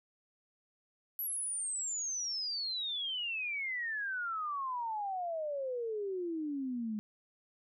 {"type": "exponential sweep", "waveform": "sine", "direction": "down", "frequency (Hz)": [11910, 207.7], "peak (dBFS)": -34, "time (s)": [1.19, 6.99], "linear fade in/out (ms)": 0, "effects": []}